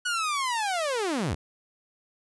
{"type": "linear sweep", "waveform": "sawtooth", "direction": "down", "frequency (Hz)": [1480, 58.27], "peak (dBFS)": -22, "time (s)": [0.05, 1.35], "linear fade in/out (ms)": 10, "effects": ["resampled to 24000 Hz"]}